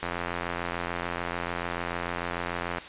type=click train; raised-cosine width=0.5 ms; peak=-15 dBFS; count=240; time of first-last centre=0.03-2.783 s; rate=86.8 Hz; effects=white hiss -42 dBFS RMS until 2.88 s + resampled to 8000 Hz